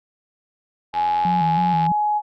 sine tone, 840 Hz, G#5, 19 cents sharp, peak -17 dBFS, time 0.93-2.22 s, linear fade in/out 50 ms
click train, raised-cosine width 0.3 ms, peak -17 dBFS, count 82, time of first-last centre 0.94-1.865 s, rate 87.6 Hz
sine tone with vibrato, 170 Hz, F3, 46 cents flat, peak -21 dBFS, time 1.25-1.92 s, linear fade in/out 2 ms, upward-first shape square, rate 3.1 Hz, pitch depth 76 cents each way
effects none

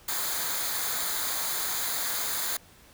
white noise with comb filter, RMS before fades -30 dBFS, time 0.08-2.57 s, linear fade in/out 5 ms, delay 0.36 ms, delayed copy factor -0.65, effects pink hiss -55 dBFS RMS until 2.93 s

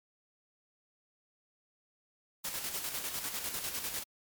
white noise with tremolo, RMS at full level -36 dBFS, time 2.44-4.04 s, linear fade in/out 10 ms, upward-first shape square, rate 10 Hz, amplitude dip 45%, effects MP3 96 kbps

